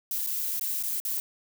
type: noise with dropouts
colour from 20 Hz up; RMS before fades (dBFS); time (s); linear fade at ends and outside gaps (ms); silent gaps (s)
violet; -30; 0.11-1.2; 1; 0.264-0.271 / 0.596-0.611 / 0.827-0.835 / 1.001-1.05
effects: none